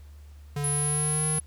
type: tone with pitch glide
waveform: square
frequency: 144.7 to 154.19 Hz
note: D3 to D#3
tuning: -25 to -15 cents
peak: -28 dBFS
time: 0.56-1.39 s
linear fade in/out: 5 ms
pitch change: +110 cents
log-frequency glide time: 0.66-1.27 s
type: tone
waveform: sine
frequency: 10548 Hz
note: E9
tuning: in tune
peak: -26 dBFS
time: 0.64-1.4 s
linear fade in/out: 2 ms
effects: added 73 Hz sine -44 dBFS peak until 1.46 s + pink hiss -62 dBFS RMS until 1.46 s